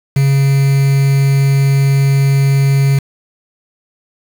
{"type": "tone with quantisation", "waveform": "triangle", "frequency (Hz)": 137.7, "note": "C#3", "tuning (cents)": -11, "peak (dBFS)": -6, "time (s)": [0.16, 2.99], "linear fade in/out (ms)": 5, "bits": 4, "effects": []}